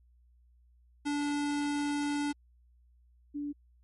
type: tone pair in turn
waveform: square / sine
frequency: 290.1 / 290.1 Hz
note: D4 / D4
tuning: -21 / -21 cents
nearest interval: unison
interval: 0 cents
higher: neither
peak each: -30 / -33 dBFS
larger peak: first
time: 1.05-2.33 / 3.34-3.53 s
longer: first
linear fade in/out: 20 ms
effects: added 60 Hz sine -60 dBFS peak until 3.83 s + MP3 48 kbps